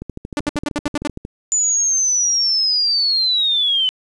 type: click train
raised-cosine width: 3 ms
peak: -15 dBFS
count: 17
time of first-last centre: 0.02-1.251 s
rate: 13 Hz
type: tone bursts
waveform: sawtooth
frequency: 293.7 Hz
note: D4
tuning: in tune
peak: -14 dBFS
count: 8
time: 0.37-1.074 s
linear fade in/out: 0 ms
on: 25 ms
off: 72 ms
type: linear sweep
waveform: sine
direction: down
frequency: 7040 to 3000 Hz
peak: -14 dBFS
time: 1.52-3.89 s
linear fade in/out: 0 ms
effects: resampled to 22050 Hz + 8-bit